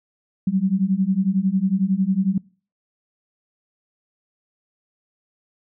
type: beating tone pair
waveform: sine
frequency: 185 / 196 Hz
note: F#3 / G3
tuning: 0 / 0 cents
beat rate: 11 Hz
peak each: -20 dBFS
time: 0.47-2.38 s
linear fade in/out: 5 ms
effects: noise-tail reverb RT60 0.4 s tail -24 dB re dry